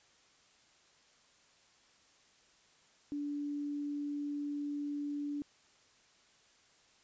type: tone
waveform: sine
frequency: 290 Hz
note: D4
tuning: 22 cents flat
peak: -35 dBFS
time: 3.12-5.42 s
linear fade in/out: 0 ms
effects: white hiss -66 dBFS RMS until 7.03 s + resampled to 16000 Hz